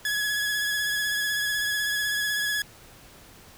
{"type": "tone with vibrato", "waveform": "sawtooth", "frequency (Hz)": 1685, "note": "G#6", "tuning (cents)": 25, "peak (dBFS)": -21, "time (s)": [0.05, 2.62], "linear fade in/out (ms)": 2, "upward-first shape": "sine", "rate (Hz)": 16, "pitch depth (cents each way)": 24, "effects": ["pink hiss -50 dBFS RMS until 3.57 s"]}